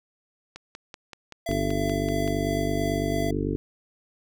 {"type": "click train", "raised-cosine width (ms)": 0.2, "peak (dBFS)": -22, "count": 10, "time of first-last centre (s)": [0.56, 2.278], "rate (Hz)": 5.24}
{"type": "tone with tremolo", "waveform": "square", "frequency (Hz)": 672, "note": "E5", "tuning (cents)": 33, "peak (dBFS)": -29, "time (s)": [1.46, 3.31], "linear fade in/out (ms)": 5, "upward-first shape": "sine", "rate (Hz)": 3, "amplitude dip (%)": 30}
{"type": "harmonic tone", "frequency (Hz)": 49, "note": "G1", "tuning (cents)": 0, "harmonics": [1, 2, 3, 5, 6, 7, 8, 9], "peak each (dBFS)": [-32, -34, -32, -32, -30, -34, -34, -33], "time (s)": [1.49, 3.56], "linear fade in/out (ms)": 0}
{"effects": []}